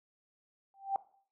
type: tone with exponential growth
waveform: sine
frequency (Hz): 784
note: G5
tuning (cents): 0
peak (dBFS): -25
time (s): 0.74-0.96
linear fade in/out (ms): 1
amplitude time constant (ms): 47
effects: noise-tail reverb RT60 0.5 s tail -17 dB re dry

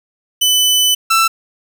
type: tone pair in turn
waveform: sawtooth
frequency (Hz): 3000 / 1333.1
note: F#7 / E6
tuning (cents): +23 / +19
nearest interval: octave + major second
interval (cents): 1404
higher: first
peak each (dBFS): -7 / -6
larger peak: second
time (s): 0.41-0.95 / 1.1-1.28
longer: first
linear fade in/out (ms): 10
effects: 7-bit

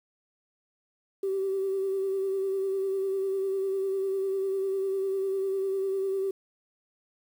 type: tone with vibrato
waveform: sine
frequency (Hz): 387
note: G4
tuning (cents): -22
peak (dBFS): -25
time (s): 1.23-6.31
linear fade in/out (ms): 5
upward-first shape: sine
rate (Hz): 10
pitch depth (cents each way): 27
effects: tanh soft clip ceiling -21 dBFS + 9-bit

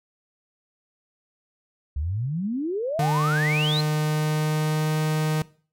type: exponential sweep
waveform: sine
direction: up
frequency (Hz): 67 to 4248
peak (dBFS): -24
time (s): 1.96-3.81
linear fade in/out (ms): 5
type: tone with pitch glide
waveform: 45% pulse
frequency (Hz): 151.2 to 155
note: D#3 to D#3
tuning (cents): -49 to -6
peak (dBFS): -21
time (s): 2.99-5.42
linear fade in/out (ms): 2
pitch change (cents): +43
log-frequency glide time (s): 3.3-5
effects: noise-tail reverb RT60 0.4 s tail -20 dB re dry

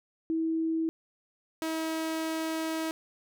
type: tone pair in turn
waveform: sine / sawtooth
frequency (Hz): 323.9 / 320.9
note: E4 / E4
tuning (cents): -30 / -46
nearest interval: unison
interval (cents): 16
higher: first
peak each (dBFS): -26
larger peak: neither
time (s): 0.3-0.89 / 1.62-2.91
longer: second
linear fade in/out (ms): 0
effects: none

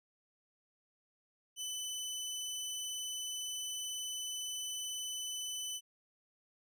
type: tone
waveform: 20% pulse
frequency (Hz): 3007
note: F#7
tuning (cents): +27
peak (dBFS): -33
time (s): 1.56-5.81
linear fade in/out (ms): 50
effects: none

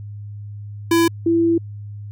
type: tone pair in turn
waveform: square / sine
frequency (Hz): 334.6 / 334.6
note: E4 / E4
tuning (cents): +26 / +26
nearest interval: unison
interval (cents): 0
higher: neither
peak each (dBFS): -13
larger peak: neither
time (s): 0.91-1.08 / 1.26-1.58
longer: second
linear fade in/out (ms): 5
effects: added 103 Hz sine -30 dBFS peak until 2.11 s

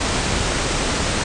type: low-pass noise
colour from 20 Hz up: pink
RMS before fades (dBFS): -21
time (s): 0-1.24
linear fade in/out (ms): 10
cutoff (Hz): 9000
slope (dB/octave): 96
effects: none

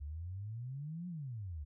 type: exponential two-way sweep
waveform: sine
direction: up then down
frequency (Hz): 69.3 to 182.5 to 69.3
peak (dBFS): -40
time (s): 0-1.65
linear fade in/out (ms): 20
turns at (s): 1.08
effects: none

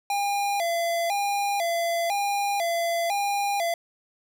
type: tone with vibrato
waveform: square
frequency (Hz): 740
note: F#5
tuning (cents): 0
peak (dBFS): -24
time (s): 0.1-3.74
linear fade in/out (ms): 2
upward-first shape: square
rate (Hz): 1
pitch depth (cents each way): 150
effects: none

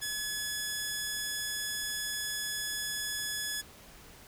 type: tone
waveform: 10% pulse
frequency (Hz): 1700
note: G#6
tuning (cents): +40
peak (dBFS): -24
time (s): 0.01-3.62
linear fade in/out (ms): 20
effects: pink hiss -53 dBFS RMS until 4.27 s

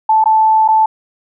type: tone with dropouts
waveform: sine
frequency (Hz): 876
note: A5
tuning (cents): -8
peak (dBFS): -7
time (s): 0.09-0.86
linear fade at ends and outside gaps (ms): 5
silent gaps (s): 0.241-0.257 / 0.679-0.685
effects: none

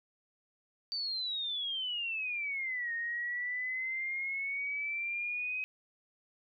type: exponential two-way sweep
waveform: sine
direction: down then up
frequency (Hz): 4621 to 1849 to 2532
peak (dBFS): -33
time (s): 0.92-5.64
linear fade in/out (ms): 0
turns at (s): 2.93
effects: none

